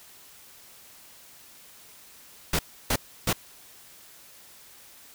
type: noise bursts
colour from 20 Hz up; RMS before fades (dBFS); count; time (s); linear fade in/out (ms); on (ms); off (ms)
pink; -24; 3; 2.53-3.33; 5; 60; 310
effects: white hiss -51 dBFS RMS until 5.14 s